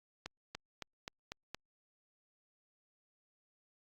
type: accelerating click train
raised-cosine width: 0.2 ms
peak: -24 dBFS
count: 6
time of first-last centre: 0.26-1.546 s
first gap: 290 ms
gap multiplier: 0.94
effects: Opus 48 kbps